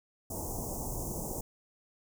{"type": "band-stop noise", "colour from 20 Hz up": "pink", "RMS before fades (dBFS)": -37, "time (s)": [0.3, 1.41], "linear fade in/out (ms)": 5, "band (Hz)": [940, 6100], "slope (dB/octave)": 48, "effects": []}